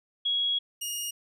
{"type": "tone pair in turn", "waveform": ["sine", "15% pulse"], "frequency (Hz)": [3322, 2856], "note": ["G#7", "F7"], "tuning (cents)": [0, 38], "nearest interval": "minor third", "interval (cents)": 262, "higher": "first", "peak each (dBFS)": -24, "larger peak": "neither", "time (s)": [[0.25, 0.59], [0.81, 1.11]], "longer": "first", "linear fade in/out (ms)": 10, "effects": []}